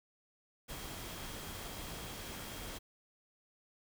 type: tone in noise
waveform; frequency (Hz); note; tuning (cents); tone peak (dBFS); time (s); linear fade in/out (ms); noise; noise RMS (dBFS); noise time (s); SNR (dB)
sine; 3252; G#7; -37; -56; 0.68-2.79; 20; pink; -45; 0.68-2.79; -14
effects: none